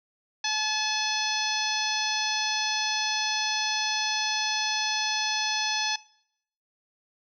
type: harmonic tone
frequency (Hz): 860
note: A5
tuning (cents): -40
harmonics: 1 / 2 / 3 / 4 / 5 / 6 / 7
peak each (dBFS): -33 / -33 / -33 / -33 / -33 / -33 / -33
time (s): 0.44-5.96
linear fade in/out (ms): 5
effects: noise-tail reverb RT60 0.7 s tail -21 dB re dry